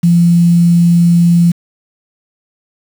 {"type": "tone with quantisation", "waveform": "sine", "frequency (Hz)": 171.6, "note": "F3", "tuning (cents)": -30, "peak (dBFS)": -5, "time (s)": [0.03, 1.52], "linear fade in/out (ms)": 10, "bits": 5, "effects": []}